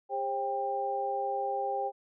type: tone cluster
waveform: sine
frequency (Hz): 402.7 / 535 / 793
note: G4 / C5 / G5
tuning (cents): +47 / +38 / +20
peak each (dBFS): -37 / -35 / -31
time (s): 0.09-1.92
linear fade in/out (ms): 50
effects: none